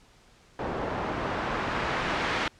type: noise with low-pass filter sweep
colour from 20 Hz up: white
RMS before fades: -30 dBFS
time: 0.59-2.48 s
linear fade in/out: 2 ms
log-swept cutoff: 780 to 2200 Hz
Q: 0.8
effects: pink hiss -58 dBFS RMS until 2.59 s + low-pass 7000 Hz 12 dB/octave